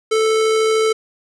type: tone with amplitude modulation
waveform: square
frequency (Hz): 440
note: A4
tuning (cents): 0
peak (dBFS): -13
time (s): 0.11-0.93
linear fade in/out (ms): 10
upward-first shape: sine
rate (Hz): 73.3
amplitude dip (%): 25
effects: resampled to 22050 Hz + 8-bit